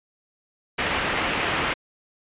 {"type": "low-pass noise", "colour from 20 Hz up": "white", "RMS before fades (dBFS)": -25, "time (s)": [0.78, 1.74], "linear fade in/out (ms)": 10, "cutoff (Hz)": 2800, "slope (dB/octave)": 24, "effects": ["resampled to 8000 Hz"]}